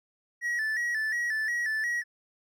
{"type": "tone with vibrato", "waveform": "triangle", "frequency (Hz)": 1829, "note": "A#6", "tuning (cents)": -33, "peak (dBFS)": -25, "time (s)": [0.41, 2.04], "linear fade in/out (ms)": 50, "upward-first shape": "square", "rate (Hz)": 2.8, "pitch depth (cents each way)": 74, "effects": []}